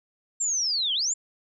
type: linear two-way sweep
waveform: sine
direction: down then up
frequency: 7500 to 2960 to 7500 Hz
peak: -23 dBFS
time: 0.4-1.14 s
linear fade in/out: 10 ms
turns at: 0.94 s
effects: none